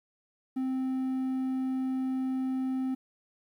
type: tone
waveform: triangle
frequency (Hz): 261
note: C4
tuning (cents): -4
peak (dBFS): -26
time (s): 0.56-2.95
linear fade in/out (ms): 10
effects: 11-bit